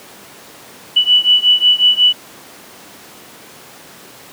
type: beating tone pair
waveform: sine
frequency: 2960 / 2965.5 Hz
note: F#7 / F#7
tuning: 0 / +3 cents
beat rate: 5.5 Hz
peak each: -11 / -12 dBFS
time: 0.96-2.13 s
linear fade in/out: 10 ms
effects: pink hiss -38 dBFS RMS until 4.32 s + high-pass 200 Hz 12 dB/octave